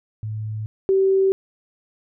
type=tone pair in turn; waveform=sine; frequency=108.1 / 385.2 Hz; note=A2 / G4; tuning=-30 / -30 cents; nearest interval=octave + minor seventh; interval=2200 cents; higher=second; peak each=-25 / -14 dBFS; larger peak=second; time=0.23-0.66 / 0.89-1.32 s; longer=neither; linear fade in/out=0 ms; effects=none